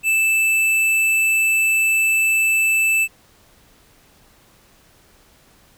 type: tone with hard clipping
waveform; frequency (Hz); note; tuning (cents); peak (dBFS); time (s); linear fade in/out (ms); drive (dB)
sine; 2639; E7; +1; -16; 0.03-3.08; 50; 11
effects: pink hiss -53 dBFS RMS until 5.77 s